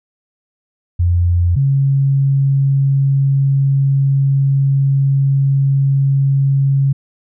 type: tone pair in turn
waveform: sine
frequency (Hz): 87.3 / 137.38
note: F2 / C#3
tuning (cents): 0 / -15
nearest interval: minor sixth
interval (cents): 785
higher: second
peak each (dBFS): -10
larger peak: neither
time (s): 0.99-1.56 / 1.56-6.93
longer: second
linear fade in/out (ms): 10
effects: none